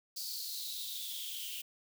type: noise with high-pass filter sweep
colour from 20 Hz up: blue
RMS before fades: -41 dBFS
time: 0.16-1.62 s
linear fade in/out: 10 ms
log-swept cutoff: 4700 to 2900 Hz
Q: 7.9
effects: none